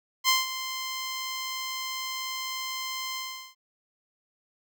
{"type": "tone with ADSR envelope", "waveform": "10% pulse", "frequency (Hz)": 1043, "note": "C6", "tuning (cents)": -6, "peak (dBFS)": -10, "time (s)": [0.24, 3.55], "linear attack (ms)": 46, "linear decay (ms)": 170, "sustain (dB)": -13, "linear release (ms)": 390, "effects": []}